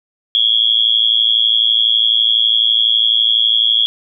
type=tone with amplitude modulation; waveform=sine; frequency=3322 Hz; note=G#7; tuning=in tune; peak=-6 dBFS; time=0.35-3.86 s; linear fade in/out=0 ms; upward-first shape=sine; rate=112 Hz; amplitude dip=95%; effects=none